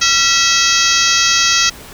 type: harmonic tone with a mistuned harmonic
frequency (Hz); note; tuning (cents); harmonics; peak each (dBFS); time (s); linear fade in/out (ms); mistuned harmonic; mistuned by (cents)
649; E5; -27; 2 / 3 / 4 / 5 / 6 / 7 / 8 / 9 / 10; -19 / -19 / -19 / -19 / -19 / -19 / -19 / -19 / -19; 0.01-1.7; 10; 2; +88
effects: pink hiss -35 dBFS RMS until 1.93 s